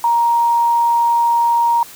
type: tone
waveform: sine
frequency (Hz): 938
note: A#5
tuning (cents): +11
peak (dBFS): -11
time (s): 0.04-1.83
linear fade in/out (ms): 2
effects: white hiss -38 dBFS RMS until 1.95 s

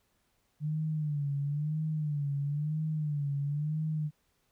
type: tone with vibrato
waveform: sine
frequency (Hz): 148.6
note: D3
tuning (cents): +21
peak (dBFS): -29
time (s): 0.6-4.11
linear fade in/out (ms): 50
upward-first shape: sine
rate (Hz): 1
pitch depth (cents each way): 91
effects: pink hiss -74 dBFS RMS until 4.51 s

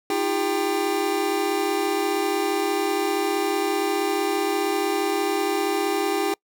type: tone cluster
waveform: square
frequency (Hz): 315.8 / 351 / 401.8 / 789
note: D#4 / F4 / G4 / G5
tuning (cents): +26 / +9 / +43 / +11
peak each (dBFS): -29 / -29 / -26 / -28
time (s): 0.1-6.34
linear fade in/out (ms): 2
effects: noise-tail reverb RT60 0.1 s tail -26 dB re dry

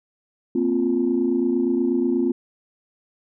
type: chord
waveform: sine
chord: Bb suspended second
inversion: none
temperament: equal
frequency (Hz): 233.1 / 261.6 / 349.2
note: Bb3 / C4 / F4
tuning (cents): 0 / 0 / 0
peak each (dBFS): -24 / -21 / -21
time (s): 0.55-2.32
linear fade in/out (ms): 5
effects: tanh soft clip ceiling -10 dBFS

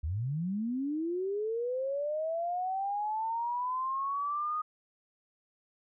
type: linear sweep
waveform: sine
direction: up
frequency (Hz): 69.3 to 1244.5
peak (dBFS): -30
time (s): 0.03-4.62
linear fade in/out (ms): 10
effects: none

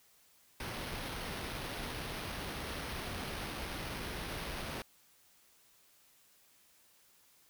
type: noise with sample-and-hold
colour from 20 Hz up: pink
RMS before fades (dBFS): -41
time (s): 0.6-4.82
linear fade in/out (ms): 2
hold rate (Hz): 7350
effects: white hiss -66 dBFS RMS until 7.49 s

